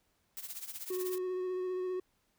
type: noise with tremolo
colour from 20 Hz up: blue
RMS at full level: -40 dBFS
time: 0.37-1.18 s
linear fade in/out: 0 ms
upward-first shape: triangle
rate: 16 Hz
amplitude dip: 85%
type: tone with vibrato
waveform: triangle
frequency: 367.6 Hz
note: F#4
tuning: 11 cents flat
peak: -31 dBFS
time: 0.9-2 s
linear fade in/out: 5 ms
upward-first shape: sine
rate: 15 Hz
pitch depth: 17 cents each way
effects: pink hiss -75 dBFS RMS until 2.38 s